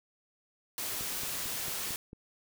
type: noise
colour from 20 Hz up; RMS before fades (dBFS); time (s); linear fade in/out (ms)
white; -36; 0.78-1.96; 0
type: click train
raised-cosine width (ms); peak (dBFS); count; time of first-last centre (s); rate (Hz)
3; -32; 6; 1.01-2.131; 4.46
effects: none